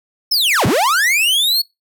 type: linear two-way sweep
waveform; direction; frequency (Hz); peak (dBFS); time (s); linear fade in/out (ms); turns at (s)
45% pulse; down then up; 5400 to 82.41 to 4443; -12; 0.31-1.62; 10; 0.66
effects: noise-tail reverb RT60 0.2 s tail -24 dB re dry